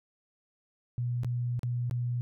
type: tone with dropouts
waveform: sine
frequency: 121.6 Hz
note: B2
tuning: 26 cents flat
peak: -28 dBFS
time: 0.98-2.21 s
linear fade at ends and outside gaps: 0 ms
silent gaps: 1.234-1.246 / 1.593-1.632 / 1.897-1.911 s
effects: none